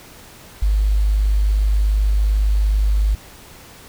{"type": "tone with quantisation", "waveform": "sine", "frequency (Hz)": 51.3, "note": "G#1", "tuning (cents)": -21, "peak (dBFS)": -13, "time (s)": [0.62, 3.15], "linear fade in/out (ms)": 5, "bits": 7, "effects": ["pink hiss -42 dBFS RMS until 3.88 s"]}